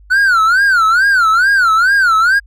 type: tone with vibrato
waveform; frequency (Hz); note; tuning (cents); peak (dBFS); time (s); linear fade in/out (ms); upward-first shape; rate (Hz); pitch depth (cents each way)
triangle; 1453; F#6; -32; -6; 0.1-2.4; 20; sine; 2.3; 200
effects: added 50 Hz sine -39 dBFS peak until 2.46 s